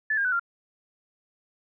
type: tone with pitch steps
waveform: sine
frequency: 1739 / 1613.2 / 1496.5 / 1388.2 Hz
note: A6 / G6 / F#6 / F6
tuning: -21 / +49 / +19 / -11 cents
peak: -22 dBFS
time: 0.1-0.396 s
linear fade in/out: 5 ms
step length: 74 ms
effects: none